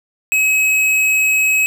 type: tone with hard clipping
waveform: sine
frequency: 2557 Hz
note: D#7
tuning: 47 cents sharp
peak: -13 dBFS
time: 0.32-1.66 s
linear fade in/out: 0 ms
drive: 13 dB
effects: none